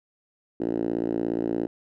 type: tone with band-pass filter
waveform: 5% pulse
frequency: 57.1 Hz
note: A#1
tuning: 35 cents flat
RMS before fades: -27 dBFS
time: 0.6-1.67 s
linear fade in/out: 5 ms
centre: 320 Hz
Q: 3
effects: none